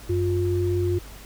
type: tone pair together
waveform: sine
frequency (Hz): 93.8 / 353.8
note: F#2 / F4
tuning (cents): +24 / +23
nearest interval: octave + major seventh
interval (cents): 2299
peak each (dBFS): -23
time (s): 0.09-0.99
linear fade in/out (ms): 10
effects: added 50 Hz sine -42 dBFS peak until 1.25 s + pink hiss -45 dBFS RMS until 1.25 s